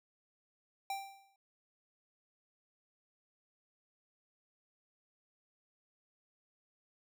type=tone with exponential decay; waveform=square; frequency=785 Hz; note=G5; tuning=2 cents sharp; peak=-35 dBFS; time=0.9-1.36 s; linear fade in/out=2 ms; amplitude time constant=100 ms; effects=none